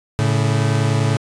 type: tone pair together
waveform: 40% pulse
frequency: 110 / 140.16 Hz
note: A2 / C#3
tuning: 0 / +19 cents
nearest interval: major third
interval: 419 cents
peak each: -16 / -18 dBFS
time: 0.19-1.17 s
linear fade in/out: 0 ms
effects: resampled to 22050 Hz